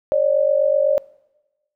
sine tone pair together, 550 / 598 Hz, C#5 / D5, -14 / +31 cents, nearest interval minor second, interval 145 cents, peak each -17 dBFS, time 0.12-0.98 s, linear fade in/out 0 ms, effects noise-tail reverb RT60 1.0 s tail -22 dB re dry

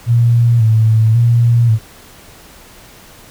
sine tone with vibrato, 114.4 Hz, A#2, 32 cents flat, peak -7 dBFS, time 0.06-1.79 s, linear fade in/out 50 ms, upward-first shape square, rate 0.92 Hz, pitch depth 55 cents each way, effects pink hiss -40 dBFS RMS until 3.3 s

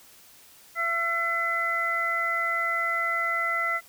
harmonic tone, 675 Hz, E5, 41 cents sharp, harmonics 1 / 2 / 3, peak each -34 / -28 / -26 dBFS, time 0.75-3.81 s, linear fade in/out 50 ms, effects white hiss -53 dBFS RMS until 3.88 s

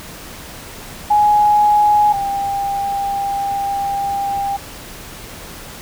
sine tone pair in turn, 835 / 796.8 Hz, G#5 / G5, +9 / +28 cents, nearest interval minor second, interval 81 cents, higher first, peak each -9 / -17 dBFS, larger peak first, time 1.1-2.13 / 2.13-4.57 s, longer second, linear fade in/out 10 ms, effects pink hiss -34 dBFS RMS until 5.81 s

